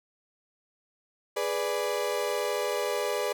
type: chord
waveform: 35% pulse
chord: G# diminished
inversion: none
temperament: equal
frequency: 415.3 / 493.9 / 587.3 Hz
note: G#4 / B4 / D5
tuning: 0 / 0 / 0 cents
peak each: -30 dBFS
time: 1.36-3.33 s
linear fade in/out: 10 ms
effects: none